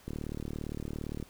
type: click train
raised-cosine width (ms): 3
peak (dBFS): -24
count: 44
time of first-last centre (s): 0.08-1.227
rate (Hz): 37.5
effects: pink hiss -58 dBFS RMS until 1.29 s